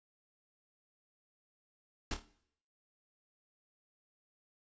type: noise with echo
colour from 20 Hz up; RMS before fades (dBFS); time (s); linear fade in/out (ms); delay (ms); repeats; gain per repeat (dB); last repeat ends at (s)
pink; -35; 2.11-2.14; 2; 27; 4; -8; 2.248
effects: noise-tail reverb RT60 0.7 s tail -19 dB re dry + resampled to 16000 Hz